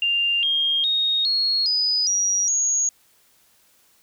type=tone with pitch steps; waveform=sine; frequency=2794 / 3228 / 3730 / 4309 / 4978 / 5752 / 6645 Hz; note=F7 / G#7 / A#7 / C#8 / D#8 / F#8 / G#8; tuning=0 / -50 / 0 / -50 / 0 / -50 / 0 cents; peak=-18 dBFS; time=0.02-2.89 s; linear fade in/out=2 ms; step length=410 ms; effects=white hiss -59 dBFS RMS until 4.02 s